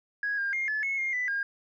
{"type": "tone with pitch steps", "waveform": "sine", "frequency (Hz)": [1658, 1606, 2125, 1725, 2187, 2125, 1990, 1618], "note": ["G#6", "G6", "C7", "A6", "C#7", "C7", "B6", "G#6"], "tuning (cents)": [-3, 41, 26, -35, -24, 26, 13, -46], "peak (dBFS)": -26, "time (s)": [0.23, 1.43], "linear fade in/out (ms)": 2, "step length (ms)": 150, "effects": ["tanh soft clip ceiling -22 dBFS"]}